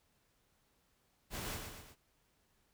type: noise with echo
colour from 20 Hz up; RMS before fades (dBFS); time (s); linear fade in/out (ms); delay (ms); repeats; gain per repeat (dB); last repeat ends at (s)
pink; -42; 1.3-1.6; 50; 120; 3; -5; 1.96
effects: pink hiss -75 dBFS RMS until 2.73 s